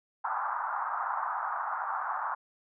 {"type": "band-pass noise", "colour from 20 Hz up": "pink", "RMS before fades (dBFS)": -33, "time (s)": [0.24, 2.35], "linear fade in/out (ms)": 10, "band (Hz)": [800, 1400], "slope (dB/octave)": 48, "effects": []}